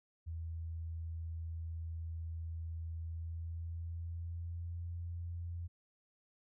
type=tone with pitch glide; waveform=sine; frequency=82.1 to 85.69 Hz; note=E2 to F2; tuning=-6 to -32 cents; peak=-39 dBFS; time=0.26-5.68 s; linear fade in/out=20 ms; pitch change=+74 cents; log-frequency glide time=3.01-4.84 s; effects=none